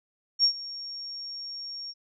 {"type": "tone with ADSR envelope", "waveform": "sine", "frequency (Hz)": 5540, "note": "F8", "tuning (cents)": -15, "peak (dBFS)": -16, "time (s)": [0.39, 1.94], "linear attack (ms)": 48, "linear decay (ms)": 87, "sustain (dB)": -19, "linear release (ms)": 41, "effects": []}